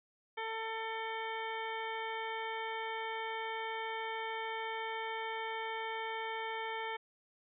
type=harmonic tone; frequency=446.6 Hz; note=A4; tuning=26 cents sharp; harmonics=1 / 2 / 3 / 4 / 5 / 7 / 8; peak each=-43 / -40 / -48 / -45 / -45 / -49 / -56 dBFS; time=0.37-6.97 s; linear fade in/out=10 ms; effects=none